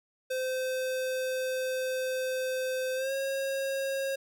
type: tone with pitch glide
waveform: square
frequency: 516 to 542.6 Hz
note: C5 to C#5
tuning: -24 to -37 cents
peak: -30 dBFS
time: 0.3-4.16 s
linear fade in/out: 10 ms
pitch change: +87 cents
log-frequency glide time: 2.95-3.12 s
effects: none